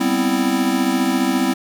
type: chord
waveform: square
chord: C major seventh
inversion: second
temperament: equal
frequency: 196 / 246.9 / 261.6 / 329.6 Hz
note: G3 / B3 / C4 / E4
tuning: 0 / 0 / 0 / 0 cents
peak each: -25 / -23 / -20 / -23 dBFS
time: 0-1.54 s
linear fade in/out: 10 ms
effects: none